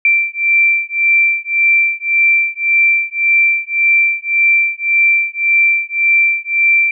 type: beating tone pair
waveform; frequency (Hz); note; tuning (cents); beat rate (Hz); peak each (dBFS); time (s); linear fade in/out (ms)
sine; 2349 / 2350.8; D7 / D7; 0 / +1; 1.8; -13; 0.05-6.91; 2
effects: none